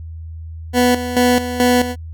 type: tone with tremolo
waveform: 20% pulse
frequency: 246.9 Hz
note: B3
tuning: in tune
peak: -6 dBFS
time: 0.73-1.96 s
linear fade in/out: 50 ms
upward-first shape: square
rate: 2.3 Hz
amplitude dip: 70%
effects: added 81 Hz sine -28 dBFS peak until 2.13 s